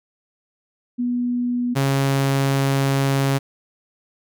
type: tone pair in turn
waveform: sine / sawtooth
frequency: 244.1 / 137 Hz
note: B3 / C#3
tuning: -20 / -20 cents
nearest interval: minor seventh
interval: 1000 cents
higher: first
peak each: -19 / -13 dBFS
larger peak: second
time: 0.98-1.75 / 1.75-3.39 s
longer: second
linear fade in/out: 20 ms
effects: none